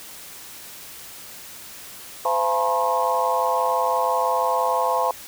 sine tone cluster, 513 / 682 / 856 / 962 / 1073 Hz, C5 / F5 / A5 / B5 / C6, -34 / -41 / -48 / -46 / +43 cents, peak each -25 dBFS, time 2.25-5.11 s, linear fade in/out 2 ms, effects white hiss -40 dBFS RMS until 5.27 s

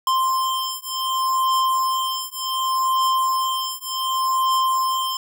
square beating tone pair, 1046.5 / 1047.17 Hz, C6 / C6, 0 / +1 cents, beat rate 0.67 Hz, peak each -23 / -23 dBFS, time 0.07-5.17 s, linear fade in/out 2 ms, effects none

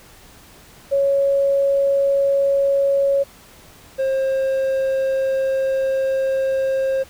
sine / triangle tone pair in turn, 554.4 / 533.5 Hz, C#5 / C5, 0 / +34 cents, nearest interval minor second, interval 66 cents, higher first, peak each -14 / -15 dBFS, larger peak first, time 0.91-3.24 / 3.98-7.04 s, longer second, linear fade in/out 20 ms, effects pink hiss -46 dBFS RMS until 7.09 s

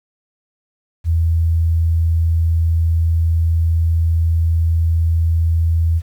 sine tone, 82.41 Hz, E2, in tune, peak -12 dBFS, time 1.04-6.02 s, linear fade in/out 50 ms, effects 8-bit

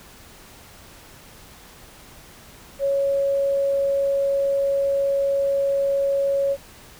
sine tone, 554.4 Hz, C#5, in tune, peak -18 dBFS, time 2.79-6.57 s, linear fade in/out 50 ms, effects pink hiss -46 dBFS RMS until 6.99 s

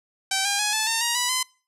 5% pulse tone with pitch steps, 773 / 804.4 / 837.1 / 871.2 / 906.6 / 943.5 / 981.8 / 1021.7 Hz, G5 / G5 / G#5 / A5 / A#5 / A#5 / B5 / C6, -24 / +44 / +13 / -17 / -48 / +21 / -10 / -42 cents, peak -9 dBFS, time 0.31-1.43 s, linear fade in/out 5 ms, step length 140 ms, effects noise-tail reverb RT60 0.4 s tail -25 dB re dry + low-pass 10000 Hz 12 dB/octave

